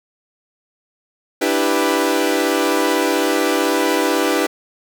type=chord; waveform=sawtooth; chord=E minor seventh; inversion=third; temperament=equal; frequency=293.7 / 329.6 / 392 / 493.9 Hz; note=D4 / E4 / G4 / B4; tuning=0 / 0 / 0 / 0 cents; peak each=-17 dBFS; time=1.41-4.47 s; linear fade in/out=10 ms; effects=none